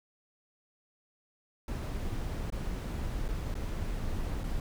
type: noise with dropouts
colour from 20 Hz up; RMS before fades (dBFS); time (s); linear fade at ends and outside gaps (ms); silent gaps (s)
brown; -34; 1.68-4.6; 2; 2.502-2.523 / 3.282-3.287 / 3.542-3.552 / 4.435-4.439
effects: none